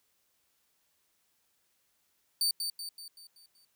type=tone with echo; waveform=sawtooth; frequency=4583 Hz; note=D8; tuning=43 cents flat; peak=-23 dBFS; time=2.41-2.51 s; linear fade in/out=2 ms; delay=190 ms; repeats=6; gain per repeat=-6 dB; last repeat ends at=3.65 s; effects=white hiss -74 dBFS RMS until 3.75 s